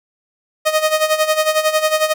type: tone with tremolo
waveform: sawtooth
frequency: 622.3 Hz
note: D#5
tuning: in tune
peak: -7 dBFS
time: 0.65-2.14 s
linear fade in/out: 20 ms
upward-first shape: sine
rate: 11 Hz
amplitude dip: 75%
effects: none